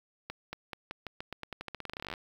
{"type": "accelerating click train", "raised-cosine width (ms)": 0.3, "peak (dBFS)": -22, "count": 26, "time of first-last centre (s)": [0.3, 2.138], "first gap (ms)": 230, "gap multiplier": 0.88, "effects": ["8-bit"]}